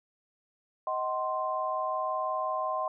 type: chord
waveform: sine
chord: C diminished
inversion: first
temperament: just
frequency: 627.9 / 753.5 / 1046.5 Hz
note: Eb5 / Gb5 / C6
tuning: +16 / +31 / 0 cents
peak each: -33 / -35 / -31 dBFS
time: 0.87-2.88 s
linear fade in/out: 2 ms
effects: none